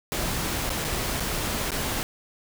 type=noise with dropouts; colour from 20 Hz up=pink; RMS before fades=-28 dBFS; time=0.12-2.03 s; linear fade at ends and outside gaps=0 ms; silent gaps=0.694-0.702 / 0.843-0.848 / 1.198-1.204 / 1.706-1.718 s; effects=none